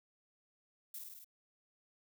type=noise with echo; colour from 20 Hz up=violet; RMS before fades=-45 dBFS; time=0.94-0.99 s; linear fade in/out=5 ms; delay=51 ms; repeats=5; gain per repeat=-2 dB; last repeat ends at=1.245 s; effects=none